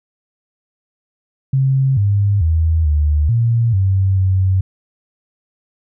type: tone with pitch steps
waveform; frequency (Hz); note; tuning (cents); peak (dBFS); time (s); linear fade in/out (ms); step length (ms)
sine; 134 / 101.1 / 80.9 / 74.9 / 116.3 / 95.9 / 94.3; C3 / G#2 / E2 / D2 / A#2 / G2 / F#2; +42 / -46 / -32 / +35 / -4 / -37 / +33; -11; 1.53-4.61; 5; 440
effects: none